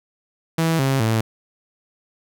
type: tone with pitch steps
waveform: sawtooth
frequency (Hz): 163.4 / 135.04 / 111.61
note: E3 / C#3 / A2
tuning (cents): -15 / -45 / +25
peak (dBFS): -13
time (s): 0.58-1.21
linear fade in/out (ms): 5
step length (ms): 210
effects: none